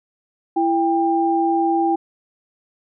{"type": "tone pair together", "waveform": "sine", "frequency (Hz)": [333.7, 795.2], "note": ["E4", "G5"], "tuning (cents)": [21, 25], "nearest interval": "octave + minor third", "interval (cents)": 1504, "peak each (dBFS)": -18, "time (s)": [0.56, 1.96], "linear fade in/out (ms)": 10, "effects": []}